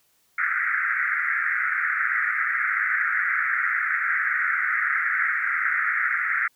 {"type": "band-pass noise", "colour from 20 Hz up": "white", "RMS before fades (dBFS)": -24, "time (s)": [0.38, 6.48], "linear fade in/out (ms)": 5, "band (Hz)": [1300, 2100], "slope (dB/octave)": 96, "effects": ["white hiss -65 dBFS RMS until 6.55 s"]}